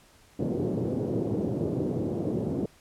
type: band-pass noise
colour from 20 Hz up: white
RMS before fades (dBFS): -29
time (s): 0.39-2.66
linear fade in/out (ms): 5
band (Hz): 100 to 430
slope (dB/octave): 24
effects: pink hiss -58 dBFS RMS until 2.8 s + low-pass 12000 Hz 12 dB/octave